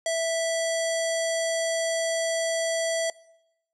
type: tone with low-pass filter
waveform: square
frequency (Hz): 658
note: E5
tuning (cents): -3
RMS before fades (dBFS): -26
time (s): 0.06-3.1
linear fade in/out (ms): 2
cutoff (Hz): 7900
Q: 3.4
effects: noise-tail reverb RT60 0.9 s tail -23 dB re dry